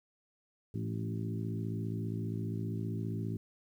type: harmonic tone with a mistuned harmonic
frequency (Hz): 55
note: A1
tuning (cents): 0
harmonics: 2 / 3 / 4 / 5 / 6 / 7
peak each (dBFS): -36 / -40 / -42 / -44 / -46 / -47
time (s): 0.74-3.37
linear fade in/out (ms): 5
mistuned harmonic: 3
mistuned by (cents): +45
effects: 11-bit